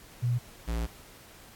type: tone pair in turn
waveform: sine / square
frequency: 121.3 / 57.25 Hz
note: B2 / A#1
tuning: -31 / -31 cents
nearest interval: octave + minor second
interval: 1300 cents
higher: first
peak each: -24 / -29 dBFS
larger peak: first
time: 0.22-0.39 / 0.67-0.87 s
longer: second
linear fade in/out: 20 ms
effects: pink hiss -52 dBFS RMS until 1.55 s + AAC 64 kbps